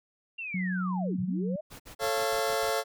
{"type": "linear two-way sweep", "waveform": "sine", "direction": "down then up", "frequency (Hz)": [2794, 98, 638], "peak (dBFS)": -34, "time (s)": [0.38, 1.61], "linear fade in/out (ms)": 10, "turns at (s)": 1.2}
{"type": "tone", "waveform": "sine", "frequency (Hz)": 183.9, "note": "F#3", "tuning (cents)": -10, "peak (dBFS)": -28, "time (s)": [0.54, 1.56], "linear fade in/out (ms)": 5}
{"type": "noise bursts", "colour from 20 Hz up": "pink", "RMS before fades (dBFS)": -46, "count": 7, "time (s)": [1.7, 2.71], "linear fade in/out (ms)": 20, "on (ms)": 98, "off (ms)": 54}
{"type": "chord", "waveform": "sawtooth", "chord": "A augmented", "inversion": "none", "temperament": "just", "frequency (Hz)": [440, 550, 687.5], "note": ["A4", "C#5", "E#5"], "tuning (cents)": [0, -14, -27], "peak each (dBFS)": -27, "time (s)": [1.99, 2.84], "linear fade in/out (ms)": 50}
{"effects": []}